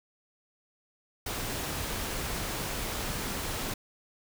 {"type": "noise", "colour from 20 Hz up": "pink", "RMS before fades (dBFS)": -34, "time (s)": [1.26, 3.74], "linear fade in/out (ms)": 5, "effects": []}